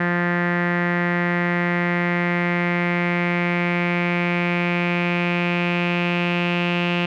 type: tone with low-pass filter sweep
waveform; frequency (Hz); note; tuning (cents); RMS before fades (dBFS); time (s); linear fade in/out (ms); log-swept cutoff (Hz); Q
sawtooth; 174.61; F3; 0; -21; 0-7.06; 5; 1800 to 2700; 5.5
effects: none